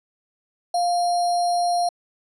sine tone with sample-and-hold, 702 Hz, F5, 9 cents sharp, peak -18 dBFS, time 0.74-1.89 s, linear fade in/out 5 ms, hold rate 4900 Hz, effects resampled to 24000 Hz

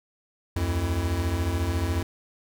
square tone cluster, 74.4 / 88.5 / 333.7 Hz, D2 / F2 / E4, +23 / +23 / +21 cents, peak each -31 / -26 / -35 dBFS, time 0.56-2.03 s, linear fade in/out 5 ms, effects none

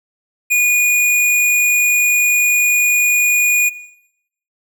square tone, 2450 Hz, D#7, 27 cents flat, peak -11 dBFS, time 0.5-3.7 s, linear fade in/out 20 ms, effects noise-tail reverb RT60 0.8 s tail -17 dB re dry

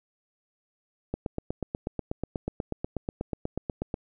click train, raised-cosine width 2 ms, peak -16 dBFS, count 24, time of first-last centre 1.14-3.941 s, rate 8.21 Hz, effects none

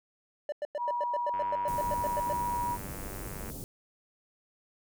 triangle tone bursts, 590 Hz, D5, 8 cents sharp, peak -28 dBFS, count 15, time 0.49-2.328 s, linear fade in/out 2 ms, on 32 ms, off 97 ms
sine tone, 962 Hz, B5, 46 cents flat, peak -29 dBFS, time 0.77-2.78 s, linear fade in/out 50 ms
click train, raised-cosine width 0.5 ms, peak -30 dBFS, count 212, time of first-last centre 1.34-3.5 s, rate 97.7 Hz
pink band-stop noise, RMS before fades -40 dBFS, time 1.68-3.64 s, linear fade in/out 0 ms, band 420 to 8900 Hz, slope 12 dB/octave
effects none

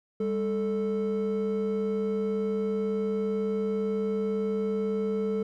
triangle tone pair together, 200.5 / 440 Hz, G3 / A4, +39 / 0 cents, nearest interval octave + major second, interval 1361 cents, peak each -27 / -25 dBFS, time 0.2-5.43 s, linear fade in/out 5 ms, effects tanh soft clip ceiling -18 dBFS

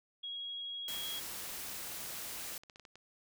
sine tone, 3304 Hz, G#7, 10 cents flat, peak -39 dBFS, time 0.23-1.2 s, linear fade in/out 10 ms
white noise, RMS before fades -43 dBFS, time 0.88-2.58 s, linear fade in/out 2 ms
clicks, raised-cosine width 0.2 ms, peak -36 dBFS, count 11, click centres 1.946 / 2.051 / 2.099 / 2.167 / 2.327 / 2.635 / 2.698 / 2.759 / 2.797 / 2.852 / 2.956 s
effects none

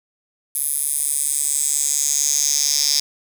10% pulse tone with high-pass filter sweep, 144.4 Hz, D3, 29 cents flat, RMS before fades -20 dBFS, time 0.55-3 s, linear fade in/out 2 ms, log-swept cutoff 11000 to 5300 Hz, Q 4.6, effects none

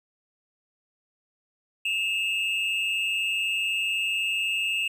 triangle tone pair together, 2616 / 2808 Hz, E7 / F7, -14 / +9 cents, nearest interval minor second, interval 123 cents, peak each -25 / -26 dBFS, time 1.85-4.88 s, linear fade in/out 5 ms, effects none

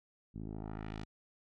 10% pulse tone with low-pass filter sweep, 53.4 Hz, G#1, 49 cents sharp, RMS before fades -43 dBFS, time 0.34-1.05 s, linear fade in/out 20 ms, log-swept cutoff 210 to 5700 Hz, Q 1.1, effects none

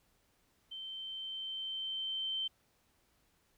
sine tone with level ramp, 3106 Hz, G7, 17 cents flat, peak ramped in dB -42 to -33 dBFS, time 0.71-2.48 s, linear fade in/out 10 ms, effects pink hiss -73 dBFS RMS until 3.57 s

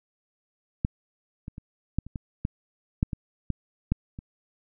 clicks, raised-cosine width 5 ms, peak -11 / -24 / -27 / -12 / -28 / -20 / -14 / -9 / -18 / -14 / -10 / -25 dBFS, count 12, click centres 0.849 / 1.481 / 1.581 / 1.986 / 2.066 / 2.158 / 2.451 / 3.029 / 3.132 / 3.503 / 3.92 / 4.189 s, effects none

